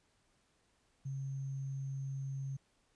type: tone with sample-and-hold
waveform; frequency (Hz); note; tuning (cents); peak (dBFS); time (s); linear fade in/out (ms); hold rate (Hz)
sine; 135.7; C#3; -36; -37; 1.05-2.57; 10; 6300
effects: pink hiss -74 dBFS RMS until 2.95 s + resampled to 22050 Hz